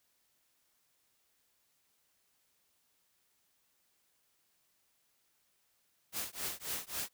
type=noise with tremolo; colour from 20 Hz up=white; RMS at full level=-36 dBFS; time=6.12-7.09 s; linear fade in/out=50 ms; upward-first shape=triangle; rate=3.7 Hz; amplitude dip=100%; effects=white hiss -75 dBFS RMS until 7.13 s